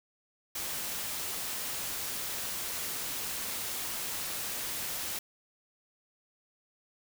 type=noise; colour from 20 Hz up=white; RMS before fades=-36 dBFS; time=0.55-5.19 s; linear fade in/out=5 ms; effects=none